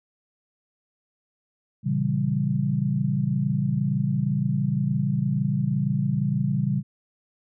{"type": "chord", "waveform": "sine", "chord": "A# diminished seventh", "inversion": "none", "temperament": "equal", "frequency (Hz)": [116.54, 138.59, 164.81, 196], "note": ["A#2", "C#3", "E3", "G3"], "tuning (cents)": [0, 0, 0, 0], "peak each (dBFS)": [-30, -24, -29, -26], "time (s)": [1.83, 6.83], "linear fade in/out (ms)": 50, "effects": []}